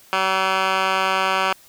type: tone with band-pass filter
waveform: 10% pulse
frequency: 190 Hz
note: F#3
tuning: 46 cents sharp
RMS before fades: -20 dBFS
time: 0.13-1.53 s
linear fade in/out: 0 ms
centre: 1800 Hz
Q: 1.4
effects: white hiss -50 dBFS RMS until 1.68 s